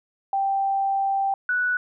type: tone pair in turn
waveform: sine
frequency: 784 / 1477.4 Hz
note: G5 / F#6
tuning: 0 / -3 cents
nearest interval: major seventh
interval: 1097 cents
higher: second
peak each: -20 dBFS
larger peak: neither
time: 0.33-1.34 / 1.49-1.77 s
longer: first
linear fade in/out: 2 ms
effects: none